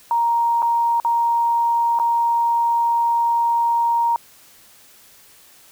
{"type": "tone with dropouts", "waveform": "sine", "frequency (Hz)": 935, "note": "A#5", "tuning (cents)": 5, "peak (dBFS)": -15, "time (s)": [0.11, 4.16], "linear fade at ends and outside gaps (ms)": 1, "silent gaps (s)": [[0.621, 0.627], [1, 1.048], [1.989, 1.998]], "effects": ["white hiss -49 dBFS RMS until 5.71 s"]}